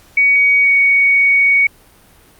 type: tone with pitch glide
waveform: sine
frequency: 2250 to 2236 Hz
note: C#7 to C#7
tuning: +25 to +14 cents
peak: -8 dBFS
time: 0.17-1.67 s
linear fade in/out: 5 ms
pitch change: -11 cents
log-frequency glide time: 0.6-0.73 s
effects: pink hiss -47 dBFS RMS until 2.39 s + Opus 48 kbps